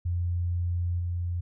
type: tone with level steps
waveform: sine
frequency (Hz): 87.4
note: F2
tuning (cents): +2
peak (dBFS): -25 / -27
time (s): 0.05-1.41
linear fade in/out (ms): 10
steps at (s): 0.99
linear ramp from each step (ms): 10
effects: none